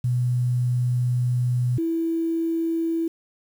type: tone pair in turn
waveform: sine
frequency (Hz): 123.47 / 329.6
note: B2 / E4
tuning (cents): 0 / 0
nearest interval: octave + perfect fourth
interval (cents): 1700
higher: second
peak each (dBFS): -19 / -21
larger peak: first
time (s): 0.04-1.78 / 1.78-3.08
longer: first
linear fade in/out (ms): 5
effects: 8-bit